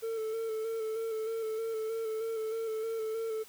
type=tone with vibrato; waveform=triangle; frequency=445.4 Hz; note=A4; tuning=21 cents sharp; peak=-30 dBFS; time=0.02-3.44 s; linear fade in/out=20 ms; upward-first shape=square; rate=3.2 Hz; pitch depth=27 cents each way; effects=white hiss -55 dBFS RMS until 3.48 s